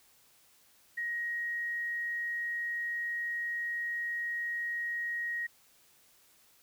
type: tone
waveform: sine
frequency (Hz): 1886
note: A#6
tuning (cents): +20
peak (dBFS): -32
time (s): 0.97-5.47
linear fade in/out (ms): 10
effects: white hiss -64 dBFS RMS until 6.62 s